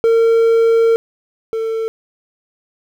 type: tone pair in turn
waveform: triangle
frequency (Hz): 456.7 / 448.1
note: A#4 / A4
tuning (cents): -36 / +32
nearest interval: unison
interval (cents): 32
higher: first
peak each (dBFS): -7 / -15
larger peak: first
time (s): 0.04-0.96 / 1.53-1.88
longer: first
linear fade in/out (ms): 0
effects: 8-bit